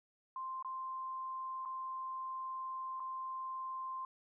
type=tone with dropouts; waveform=sine; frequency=1046.5 Hz; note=C6; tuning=in tune; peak=-39 dBFS; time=0.36-4.05 s; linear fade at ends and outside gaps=2 ms; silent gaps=0.626-0.647 / 1.652-1.657 / 2.998-3.002 s; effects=none